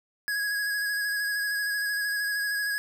square tone with vibrato, 1661.2 Hz, G#6, in tune, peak -27 dBFS, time 0.28-2.78 s, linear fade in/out 0 ms, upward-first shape square, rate 13 Hz, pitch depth 18 cents each way, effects none

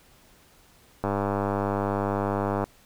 click train, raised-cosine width 1 ms, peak -12 dBFS, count 161, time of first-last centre 1.04-2.64 s, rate 100 Hz, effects pink hiss -57 dBFS RMS until 2.85 s

